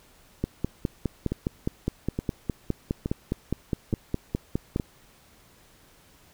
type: two click trains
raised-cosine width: 3 ms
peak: -12 / -14 dBFS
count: 22 / 5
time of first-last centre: 0.44-4.761 / 1.32-4.798 s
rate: 4.86 / 1.15 Hz
effects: pink hiss -57 dBFS RMS until 6.33 s